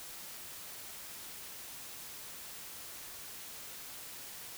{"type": "silence", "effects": ["white hiss -47 dBFS RMS until 4.57 s"]}